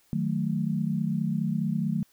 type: chord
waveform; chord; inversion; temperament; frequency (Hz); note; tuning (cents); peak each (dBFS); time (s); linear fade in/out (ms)
sine; D# diminished; none; equal; 155.56 / 185 / 220; D#3 / F#3 / A3; 0 / 0 / 0; -29; 0.13-2.03; 0
effects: white hiss -64 dBFS RMS until 2.12 s